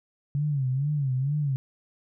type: tone with vibrato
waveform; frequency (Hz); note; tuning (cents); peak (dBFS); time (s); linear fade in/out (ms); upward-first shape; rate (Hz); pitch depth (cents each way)
sine; 138.59; C#3; 0; -23; 0.35-1.56; 0; sine; 2.2; 140
effects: none